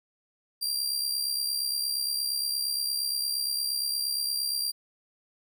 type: tone with amplitude modulation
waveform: sawtooth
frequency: 4738 Hz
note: D8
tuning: 14 cents sharp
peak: -22 dBFS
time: 0.61-4.72 s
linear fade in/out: 20 ms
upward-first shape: sine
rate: 68.6 Hz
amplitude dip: 55%
effects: none